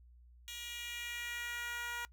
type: tone with high-pass filter sweep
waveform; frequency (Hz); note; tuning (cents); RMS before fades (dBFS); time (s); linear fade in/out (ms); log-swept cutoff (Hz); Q
10% pulse; 477.1; A#4; +40; -42; 0.48-2.05; 0; 3500 to 1100; 1.7
effects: noise-tail reverb RT60 0.1 s tail -23 dB re dry + added 60 Hz sine -57 dBFS peak until 2.12 s